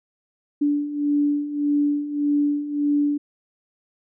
sine beating tone pair, 289.6 / 291.3 Hz, D4 / D4, -24 / -14 cents, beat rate 1.7 Hz, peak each -25 / -20 dBFS, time 0.61-3.18 s, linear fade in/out 10 ms, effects none

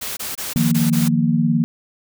white noise bursts, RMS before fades -27 dBFS, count 6, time 0.01-1.085 s, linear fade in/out 10 ms, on 160 ms, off 23 ms
sine chord, Eb suspended second, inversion none, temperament equal, 155.56 / 174.61 / 233.1 Hz, Eb3 / F3 / Bb3, 0 / 0 / 0 cents, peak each -19 / -20 / -17 dBFS, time 0.56-1.64 s, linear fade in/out 0 ms
effects none

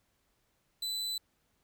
40% pulse tone, 3998 Hz, B7, 20 cents sharp, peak -32 dBFS, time 0.82-1.18 s, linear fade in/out 5 ms, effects pink hiss -75 dBFS RMS until 1.63 s

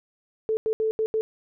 sine tone bursts at uneven times, 439.4 Hz, A4, 2 cents flat, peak -21 dBFS, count 5, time 0.49-0.57 / 0.66-0.73 / 0.8-0.91 / 0.99-1.06 / 1.14-1.21 s, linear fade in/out 0 ms, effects none

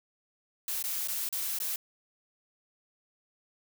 blue noise with dropouts, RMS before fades -33 dBFS, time 0.68-1.76 s, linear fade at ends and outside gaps 2 ms, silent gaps 0.826-0.839 / 1.075-1.083 / 1.289-1.326 / 1.588-1.601 s, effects none

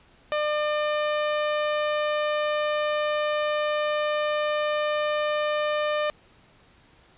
sawtooth tone, 600 Hz, D5, 37 cents sharp, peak -19 dBFS, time 0.32-6.1 s, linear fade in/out 0 ms, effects pink hiss -57 dBFS RMS until 7.17 s + resampled to 8000 Hz

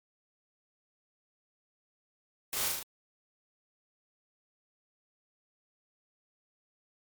white noise with echo, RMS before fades -34 dBFS, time 2.53-2.68 s, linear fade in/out 0 ms, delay 37 ms, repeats 4, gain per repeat -2 dB, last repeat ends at 2.828 s, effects MP3 96 kbps

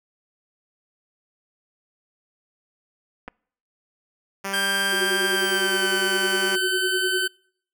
clicks, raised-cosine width 0.5 ms, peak -21 dBFS, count 2, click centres 3.279 / 3.283 s
5% pulse tone, 196 Hz, G3, in tune, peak -16 dBFS, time 4.44-6.56 s, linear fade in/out 10 ms
25% pulse tone with pitch glide, 1586 to 1525.8 Hz, G6 to G6, +20 to -47 cents, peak -18 dBFS, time 4.53-7.28 s, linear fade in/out 10 ms, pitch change -67 cents, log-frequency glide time 5.3-5.89 s
sine tone with tremolo, 370 Hz, F#4, in tune, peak -22 dBFS, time 4.91-7.28 s, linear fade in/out 50 ms, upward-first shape sine, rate 9.9 Hz, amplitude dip 85%
effects noise-tail reverb RT60 0.6 s tail -26 dB re dry

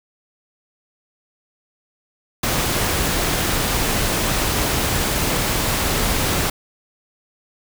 pink noise, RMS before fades -20 dBFS, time 2.43-6.5 s, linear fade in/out 5 ms, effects none

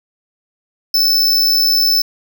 square tone with amplitude modulation, 5274 Hz, E8, in tune, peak -9 dBFS, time 0.94-2.02 s, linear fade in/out 5 ms, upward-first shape sine, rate 79.5 Hz, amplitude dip 40%, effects none

